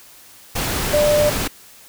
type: tone in noise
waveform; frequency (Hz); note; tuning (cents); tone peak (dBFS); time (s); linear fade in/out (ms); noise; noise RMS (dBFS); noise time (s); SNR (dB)
sine; 594; D5; +20; -13; 0.93-1.3; 10; pink; -22; 0.55-1.48; +6
effects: white hiss -45 dBFS RMS until 1.88 s